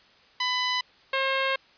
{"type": "tone pair in turn", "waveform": "10% pulse", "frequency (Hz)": [1000, 535.9], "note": ["B5", "C5"], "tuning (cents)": [21, 41], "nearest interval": "major seventh", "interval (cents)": 1080, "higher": "first", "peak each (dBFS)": -15, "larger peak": "neither", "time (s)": [[0.4, 0.81], [1.13, 1.56]], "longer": "second", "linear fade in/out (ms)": 5, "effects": ["white hiss -57 dBFS RMS until 1.77 s", "resampled to 11025 Hz"]}